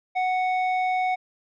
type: tone with low-pass filter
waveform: square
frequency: 740 Hz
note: F#5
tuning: in tune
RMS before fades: -24 dBFS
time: 0.15-1.16 s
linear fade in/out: 20 ms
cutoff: 2000 Hz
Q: 1.5
effects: none

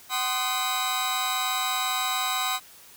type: tone cluster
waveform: sawtooth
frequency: 755 / 1039 / 1238 / 3904 Hz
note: F#5 / C6 / D#6 / B7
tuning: +35 / -12 / -9 / -21 cents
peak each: -27 dBFS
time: 0.09-2.6 s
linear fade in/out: 50 ms
effects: white hiss -50 dBFS RMS until 2.96 s

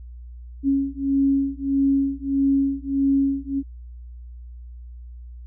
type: beating tone pair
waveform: sine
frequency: 274.1 / 275.7 Hz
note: C#4 / C#4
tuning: -19 / -9 cents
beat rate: 1.6 Hz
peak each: -21 dBFS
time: 0.63-3.63 s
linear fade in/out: 50 ms
effects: added 60 Hz sine -36 dBFS peak until 5.46 s

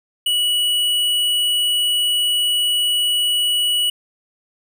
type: tone with hard clipping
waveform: sine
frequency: 2935 Hz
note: F#7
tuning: 15 cents flat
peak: -17 dBFS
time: 0.26-3.9 s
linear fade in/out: 5 ms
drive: 11 dB
effects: none

